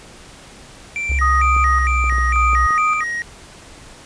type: tone with vibrato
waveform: triangle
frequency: 2104 Hz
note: C7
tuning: 9 cents sharp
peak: -19 dBFS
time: 0.96-3.22 s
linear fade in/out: 0 ms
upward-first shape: square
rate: 2.2 Hz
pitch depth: 190 cents each way
type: tone with pitch glide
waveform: sine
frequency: 67.7 to 62.8 Hz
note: C#2 to B1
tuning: -40 to +30 cents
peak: -16 dBFS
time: 1.09-2.67 s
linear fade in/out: 10 ms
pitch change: -130 cents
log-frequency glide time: 1.64-2.15 s
type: clicks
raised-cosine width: 2 ms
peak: -21 dBFS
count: 7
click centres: 1.117 / 1.565 / 2.041 / 2.125 / 2.183 / 2.533 / 2.707 s
type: tone with tremolo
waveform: sine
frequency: 1244 Hz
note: D#6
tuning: 1 cent flat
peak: -14 dBFS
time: 1.21-3.04 s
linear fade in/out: 10 ms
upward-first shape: square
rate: 0.87 Hz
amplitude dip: 45%
effects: pink hiss -41 dBFS RMS until 4.05 s + resampled to 22050 Hz